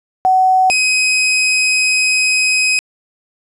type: tone pair in turn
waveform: sine / sawtooth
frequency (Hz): 750 / 2523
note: F#5 / D#7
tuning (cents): +23 / +23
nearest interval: octave + major sixth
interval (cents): 2100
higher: second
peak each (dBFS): -8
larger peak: neither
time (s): 0.25-0.7 / 0.7-2.79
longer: second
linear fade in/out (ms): 0
effects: resampled to 24000 Hz + 7-bit